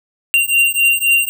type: beating tone pair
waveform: square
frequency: 2770 / 2773.8 Hz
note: F7 / F7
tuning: -15 / -12 cents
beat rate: 3.8 Hz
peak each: -15 dBFS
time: 0.34-1.29 s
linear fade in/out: 0 ms
effects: none